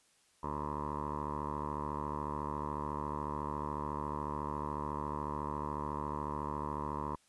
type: tone with low-pass filter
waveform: 10% pulse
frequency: 74 Hz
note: D2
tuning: 14 cents sharp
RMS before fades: -38 dBFS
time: 0.43-7.16 s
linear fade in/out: 5 ms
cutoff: 990 Hz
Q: 7.3
effects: white hiss -69 dBFS RMS until 7.28 s + resampled to 24000 Hz